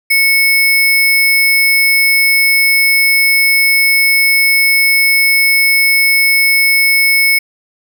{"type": "tone with sample-and-hold", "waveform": "sine", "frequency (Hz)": 2200, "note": "C#7", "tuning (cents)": -14, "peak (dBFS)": -7, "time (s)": [0.1, 7.39], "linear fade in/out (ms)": 10, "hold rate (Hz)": 7350, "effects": []}